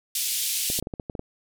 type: band-pass noise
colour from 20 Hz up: white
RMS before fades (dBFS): -27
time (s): 0.15-0.8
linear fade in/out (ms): 2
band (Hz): 2700 to 14000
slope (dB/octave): 24
type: clicks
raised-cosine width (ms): 2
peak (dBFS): -19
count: 9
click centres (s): 0.701 / 0.79 / 0.826 / 0.871 / 0.938 / 0.998 / 1.098 / 1.152 / 1.194
effects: none